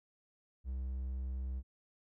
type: tone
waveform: triangle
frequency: 64.6 Hz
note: C2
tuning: 21 cents flat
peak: -34 dBFS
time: 0.64-1.63 s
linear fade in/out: 50 ms
effects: none